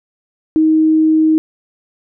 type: tone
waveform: sine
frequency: 314.9 Hz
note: D#4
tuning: 21 cents sharp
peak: -8 dBFS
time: 0.56-1.38 s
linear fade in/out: 0 ms
effects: none